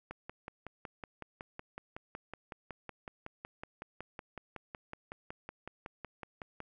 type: click train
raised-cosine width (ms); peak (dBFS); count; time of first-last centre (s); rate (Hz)
0.5; -27; 36; 0.11-6.604; 5.39
effects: none